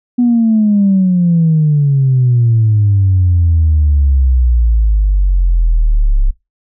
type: exponential sweep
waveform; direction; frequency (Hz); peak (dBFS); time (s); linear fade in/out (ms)
sine; down; 246.9 to 33.22; -6; 0.18-6.31; 10
effects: noise-tail reverb RT60 0.2 s tail -22 dB re dry + tanh soft clip ceiling -3 dBFS